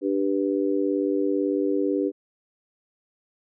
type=chord; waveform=sine; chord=G major; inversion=second; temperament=just; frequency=294 / 392 / 490 Hz; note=D4 / G4 / B4; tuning=+2 / 0 / -14 cents; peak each=-24 / -25 / -28 dBFS; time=0.01-2.12 s; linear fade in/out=50 ms; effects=none